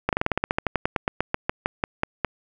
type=slowing click train; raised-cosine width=0.5 ms; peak=-6 dBFS; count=22; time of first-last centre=0.09-2.247 s; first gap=38 ms; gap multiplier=1.09; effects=none